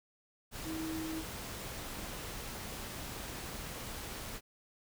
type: tone in noise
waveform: sine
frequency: 319.6 Hz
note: D#4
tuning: 47 cents sharp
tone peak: -37 dBFS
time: 0.63-1.24 s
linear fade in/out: 50 ms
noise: pink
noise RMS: -43 dBFS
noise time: 0.51-4.41 s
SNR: +3 dB
effects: none